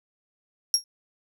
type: tone with exponential decay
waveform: 35% pulse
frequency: 5588 Hz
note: F8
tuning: in tune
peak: -11 dBFS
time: 0.74-0.84 s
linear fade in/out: 1 ms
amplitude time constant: 20 ms
effects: none